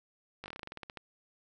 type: slowing click train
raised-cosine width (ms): 0.3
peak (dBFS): -26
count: 14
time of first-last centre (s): 0.44-0.973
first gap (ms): 19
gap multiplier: 1.12
effects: none